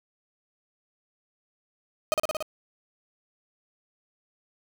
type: tone with echo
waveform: 35% pulse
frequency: 622.3 Hz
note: D#5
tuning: in tune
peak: -18 dBFS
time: 2.12-2.14 s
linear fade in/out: 0 ms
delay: 57 ms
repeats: 5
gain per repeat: -2 dB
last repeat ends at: 2.425 s
effects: none

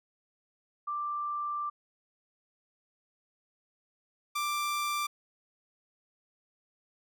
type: tone pair in turn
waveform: sine / sawtooth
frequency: 1179 / 1179 Hz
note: D6 / D6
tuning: +6 / +6 cents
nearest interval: unison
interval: 0 cents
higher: neither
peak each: -31 / -26 dBFS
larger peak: second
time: 0.87-1.7 / 4.35-5.07 s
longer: first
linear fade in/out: 10 ms
effects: none

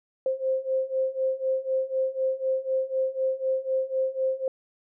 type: beating tone pair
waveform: sine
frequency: 523.3 / 527.3 Hz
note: C5 / C5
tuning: 0 / +13 cents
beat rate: 4 Hz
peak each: -28 / -26 dBFS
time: 0.26-4.48 s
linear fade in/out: 2 ms
effects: none

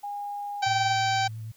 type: tone with pitch glide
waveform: sine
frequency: 816 to 795.1 Hz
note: G#5 to G5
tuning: -31 to +24 cents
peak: -31 dBFS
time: 0.03-0.94 s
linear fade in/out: 10 ms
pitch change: -45 cents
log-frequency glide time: 0.61-0.69 s
type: harmonic tone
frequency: 775 Hz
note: G5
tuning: 20 cents flat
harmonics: 1 / 2 / 3 / 4 / 5 / 6 / 7 / 8 / 9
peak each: -24 / -31 / -34 / -36 / -36 / -36 / -41 / -44 / -40 dBFS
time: 0.62-1.28 s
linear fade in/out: 10 ms
type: tone with vibrato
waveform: sine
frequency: 110.7 Hz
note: A2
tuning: 11 cents sharp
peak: -34 dBFS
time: 0.66-1.52 s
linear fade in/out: 10 ms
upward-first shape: triangle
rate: 8.7 Hz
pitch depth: 30 cents each way
effects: white hiss -60 dBFS RMS until 1.56 s

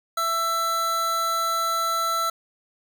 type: tone pair together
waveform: square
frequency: 665 / 1330 Hz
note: E5 / E6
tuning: +15 / +15 cents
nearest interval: octave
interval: 1200 cents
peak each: -33 / -23 dBFS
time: 0.17-2.3 s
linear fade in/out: 5 ms
effects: none

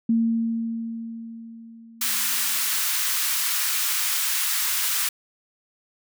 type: tone with exponential decay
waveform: sine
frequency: 228.4 Hz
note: A#3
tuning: 35 cents flat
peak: -16 dBFS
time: 0.09-2.76 s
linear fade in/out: 5 ms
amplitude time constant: 580 ms
type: high-pass noise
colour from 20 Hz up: white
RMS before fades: -24 dBFS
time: 2.01-5.09 s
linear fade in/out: 5 ms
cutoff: 1100 Hz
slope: 24 dB/octave
effects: none

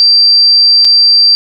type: tone with dropouts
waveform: sine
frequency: 4699 Hz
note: D8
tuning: in tune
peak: -3 dBFS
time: 0-1.35 s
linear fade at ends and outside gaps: 0 ms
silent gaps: 0.847-0.851 s
effects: none

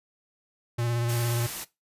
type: tone with vibrato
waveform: square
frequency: 118.5 Hz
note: A#2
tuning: 29 cents sharp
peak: -26 dBFS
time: 0.78-1.47 s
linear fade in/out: 10 ms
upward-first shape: square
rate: 17 Hz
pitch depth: 20 cents each way
type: noise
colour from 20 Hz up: white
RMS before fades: -35 dBFS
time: 1.08-1.65 s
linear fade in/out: 20 ms
effects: noise-tail reverb RT60 0.2 s tail -18 dB re dry + resampled to 32000 Hz

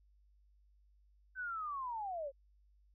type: linear sweep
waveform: sine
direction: down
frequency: 1544 to 523.3 Hz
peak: -38 dBFS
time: 1.35-2.32 s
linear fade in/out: 50 ms
effects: added 50 Hz sine -65 dBFS peak until 2.94 s

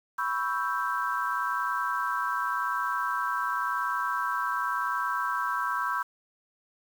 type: chord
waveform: sine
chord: C# half-diminished seventh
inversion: third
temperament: equal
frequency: 987.8 / 1108.7 / 1318.5 / 1568 Hz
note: B5 / C#6 / E6 / G6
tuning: 0 / 0 / 0 / 0 cents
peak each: -32 dBFS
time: 0.18-6.03 s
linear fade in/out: 10 ms
effects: 8-bit

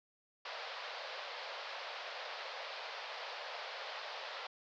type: band-pass noise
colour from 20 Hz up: pink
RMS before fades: -45 dBFS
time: 0.45-4.47 s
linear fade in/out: 5 ms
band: 500 to 4900 Hz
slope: 48 dB/octave
effects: none

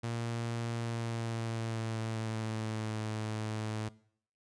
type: tone with pitch glide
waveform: sawtooth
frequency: 116.54 to 108.74 Hz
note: A#2 to A2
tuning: 0 to -20 cents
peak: -30 dBFS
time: 0.03-3.89 s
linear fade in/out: 10 ms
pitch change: -120 cents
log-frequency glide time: 0.73-3 s
effects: noise-tail reverb RT60 0.6 s tail -20 dB re dry + resampled to 22050 Hz

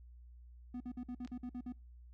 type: tone bursts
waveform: triangle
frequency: 246.9 Hz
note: B3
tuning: in tune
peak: -38 dBFS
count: 9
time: 0.74-1.724 s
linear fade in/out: 5 ms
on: 64 ms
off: 51 ms
type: clicks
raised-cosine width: 0.2 ms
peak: -38 dBFS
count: 2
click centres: 1.249 / 1.275 s
effects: noise-tail reverb RT60 0.3 s tail -24 dB re dry + added 60 Hz sine -53 dBFS peak until 2.13 s

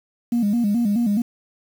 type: tone with vibrato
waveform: sine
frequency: 220.1 Hz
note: A3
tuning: 1 cent sharp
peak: -15 dBFS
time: 0.32-1.22 s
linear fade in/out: 5 ms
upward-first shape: square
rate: 4.7 Hz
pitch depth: 130 cents each way
effects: tanh soft clip ceiling -14 dBFS + 7-bit

